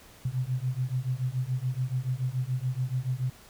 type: beating tone pair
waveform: sine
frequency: 124.5 / 131.5 Hz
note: B2 / C3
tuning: +14 / +9 cents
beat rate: 7 Hz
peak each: -30 dBFS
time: 0.25-3.3 s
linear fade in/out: 5 ms
effects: pink hiss -53 dBFS RMS until 3.49 s

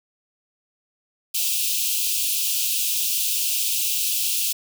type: high-pass noise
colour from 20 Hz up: white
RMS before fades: -23 dBFS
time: 1.34-4.53 s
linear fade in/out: 10 ms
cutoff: 2500 Hz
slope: 96 dB/octave
effects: none

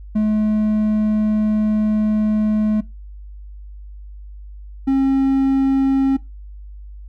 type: tone pair in turn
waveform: triangle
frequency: 213.9 / 269.5 Hz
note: A3 / C#4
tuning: -49 / -49 cents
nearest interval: major third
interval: 400 cents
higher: second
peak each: -12 / -11 dBFS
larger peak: second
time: 0.15-2.81 / 4.87-6.17 s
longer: first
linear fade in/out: 10 ms
effects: noise-tail reverb RT60 0.2 s tail -19 dB re dry + added 50 Hz sine -33 dBFS peak until 7.08 s

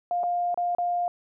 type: tone with dropouts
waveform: sine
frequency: 704 Hz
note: F5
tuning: 14 cents sharp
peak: -23 dBFS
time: 0.11-1.08 s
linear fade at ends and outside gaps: 1 ms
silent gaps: 0.233-0.237 / 0.544-0.575 / 0.75-0.784 s
effects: none

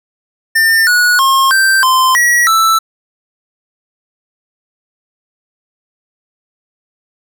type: tone with pitch steps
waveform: square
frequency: 1801 / 1461 / 1074 / 1564 / 1037 / 1920 / 1322 Hz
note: A6 / F#6 / C6 / G6 / C6 / B6 / E6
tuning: +40 / -22 / +45 / -4 / -16 / -49 / +5 cents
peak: -8 dBFS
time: 0.55-2.79 s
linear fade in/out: 10 ms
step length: 320 ms
effects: none

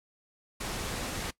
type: noise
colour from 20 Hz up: pink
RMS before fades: -35 dBFS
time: 0.6-1.31 s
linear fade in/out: 10 ms
effects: noise-tail reverb RT60 0.1 s tail -19 dB re dry + low-pass 11000 Hz 12 dB/octave

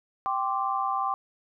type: chord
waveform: sine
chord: G suspended fourth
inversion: none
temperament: equal with one note detuned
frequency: 784 / 1046.5 / 1168.6 Hz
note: G5 / C6 / D6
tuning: 0 / 0 / -9 cents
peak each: -29 / -30 / -29 dBFS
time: 0.26-1.14 s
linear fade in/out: 0 ms
effects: none

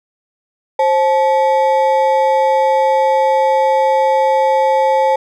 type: ring-modulated tone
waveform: triangle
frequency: 698.5 Hz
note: F5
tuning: in tune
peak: -5 dBFS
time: 0.79-5.16 s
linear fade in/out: 5 ms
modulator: 167 Hz
effects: none

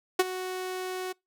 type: tone with ADSR envelope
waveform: sawtooth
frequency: 370 Hz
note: F#4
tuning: in tune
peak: -13 dBFS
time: 0.19-1.13 s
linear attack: 7 ms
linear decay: 32 ms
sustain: -15 dB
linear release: 15 ms
effects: noise-tail reverb RT60 0.2 s tail -26 dB re dry

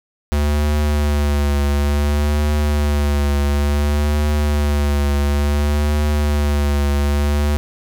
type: tone with vibrato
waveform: square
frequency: 73 Hz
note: D2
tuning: 10 cents flat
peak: -15 dBFS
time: 0.32-7.57 s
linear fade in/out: 0 ms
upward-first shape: triangle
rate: 0.57 Hz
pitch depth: 41 cents each way
effects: none

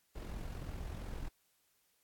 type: noise with amplitude modulation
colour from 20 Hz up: brown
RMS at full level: -41 dBFS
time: 0.15-1.29 s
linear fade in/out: 10 ms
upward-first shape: sine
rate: 42.9 Hz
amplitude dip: 45%
effects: white hiss -75 dBFS RMS until 2.03 s + AAC 64 kbps

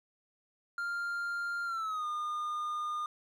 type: tone with pitch glide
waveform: triangle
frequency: 1396.9 to 1216.1 Hz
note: F6 to D#6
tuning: 0 to -40 cents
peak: -31 dBFS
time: 0.78-3.06 s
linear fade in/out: 2 ms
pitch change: -240 cents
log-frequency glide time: 1.65-2.06 s
effects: none

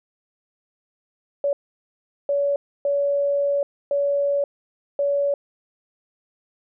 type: tone bursts at uneven times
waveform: sine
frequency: 567 Hz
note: C#5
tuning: 39 cents sharp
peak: -18 dBFS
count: 5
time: 1.44-1.53 / 2.29-2.56 / 2.85-3.63 / 3.91-4.44 / 4.99-5.34 s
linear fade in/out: 2 ms
effects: none

